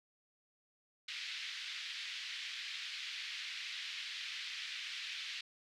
white band-pass noise, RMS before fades -44 dBFS, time 1.08-5.41 s, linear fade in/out 5 ms, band 1900 to 4100 Hz, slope 24 dB/octave, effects none

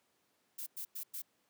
violet noise bursts, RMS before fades -42 dBFS, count 4, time 0.58-1.221 s, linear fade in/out 10 ms, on 86 ms, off 99 ms, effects pink hiss -75 dBFS RMS until 1.49 s + high-pass 200 Hz 12 dB/octave

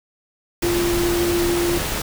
sine tone in noise, 345.8 Hz, F4, 17 cents flat, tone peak -18 dBFS, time 0.63-1.78 s, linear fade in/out 5 ms, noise pink, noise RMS -24 dBFS, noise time 0.62-2.02 s, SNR +3 dB, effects none

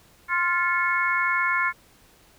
harmonic tone with a mistuned harmonic, 349.2 Hz, F4, in tune, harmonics 3 / 4 / 5 / 6, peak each -26 / -26 / -26 / -26 dBFS, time 0.28-1.73 s, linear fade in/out 50 ms, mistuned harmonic 6, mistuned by +73 cents, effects pink hiss -56 dBFS RMS until 2.38 s

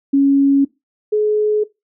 sine tone pair in turn, 277.2 / 424 Hz, C#4 / G#4, 0 / +36 cents, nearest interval perfect fifth, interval 736 cents, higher second, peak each -9 / -12 dBFS, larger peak first, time 0.13-0.65 / 1.12-1.64 s, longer neither, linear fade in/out 10 ms, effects noise-tail reverb RT60 0.2 s tail -19 dB re dry

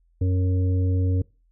harmonic tone, 92 Hz, F#2, 9 cents flat, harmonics 1 / 3 / 5 / 6, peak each -19 / -30 / -34 / -44 dBFS, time 0.21-1.22 s, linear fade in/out 5 ms, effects noise-tail reverb RT60 0.3 s tail -23 dB re dry + added 42 Hz sine -59 dBFS peak until 1.51 s

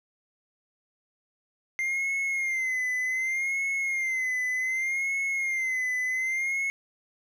triangle tone with vibrato, 2093 Hz, C7, in tune, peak -24 dBFS, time 1.79-6.7 s, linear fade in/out 0 ms, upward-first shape sine, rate 0.66 Hz, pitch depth 74 cents each way, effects none

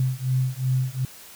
sine beating tone pair, 128 / 130.7 Hz, C3 / C3, -38 / -1 cents, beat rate 2.7 Hz, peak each -24 dBFS, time 0-1.05 s, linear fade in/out 2 ms, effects white hiss -45 dBFS RMS until 1.35 s

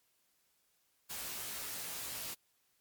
white noise with comb filter, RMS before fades -42 dBFS, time 1.09-2.35 s, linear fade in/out 20 ms, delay 18 ms, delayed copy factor +0.75, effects white hiss -75 dBFS RMS until 2.8 s + MP3 96 kbps

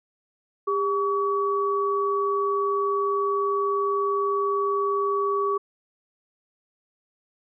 sine tone pair together, 401.3 / 1135 Hz, G4 / C#6, +41 / +41 cents, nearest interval octave + tritone, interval 1800 cents, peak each -24 dBFS, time 0.67-5.58 s, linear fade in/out 10 ms, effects none

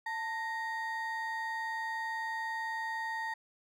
triangle ring-modulated tone, 1380 Hz, F6, 21 cents flat, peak -29 dBFS, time 0.06-3.34 s, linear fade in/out 5 ms, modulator 489 Hz, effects none

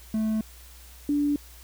triangle / sine tone pair in turn, 218.1 / 290.1 Hz, A3 / D4, -15 / -21 cents, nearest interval perfect fourth, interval 494 cents, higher second, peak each -21 dBFS, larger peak neither, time 0.14-0.41 / 1.09-1.36 s, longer neither, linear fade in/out 2 ms, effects added 60 Hz sine -47 dBFS peak until 1.63 s + white hiss -51 dBFS RMS until 1.63 s

